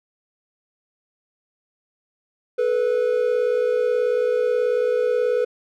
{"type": "tone pair together", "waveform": "triangle", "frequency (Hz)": [434.2, 492.6], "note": ["A4", "B4"], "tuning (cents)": [-23, -5], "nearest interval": "major second", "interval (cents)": 218, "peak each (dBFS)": [-21, -17], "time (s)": [2.58, 5.45], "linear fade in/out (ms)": 10, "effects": []}